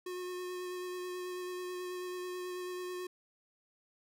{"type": "tone with vibrato", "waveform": "square", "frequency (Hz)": 362.1, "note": "F#4", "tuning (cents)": -37, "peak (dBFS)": -39, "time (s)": [0.06, 3.07], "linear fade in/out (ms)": 5, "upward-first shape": "sine", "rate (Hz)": 9.2, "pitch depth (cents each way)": 13, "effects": []}